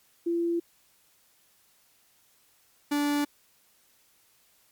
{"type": "tone pair in turn", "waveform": ["sine", "45% pulse"], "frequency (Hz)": [340.1, 290.7], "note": ["F4", "D4"], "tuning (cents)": [-46, -18], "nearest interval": "minor third", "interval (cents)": 272, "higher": "first", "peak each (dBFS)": -24, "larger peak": "neither", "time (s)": [[0.26, 0.6], [2.91, 3.25]], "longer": "neither", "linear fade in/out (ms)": 10, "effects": ["white hiss -64 dBFS RMS until 4.71 s", "MP3 96 kbps"]}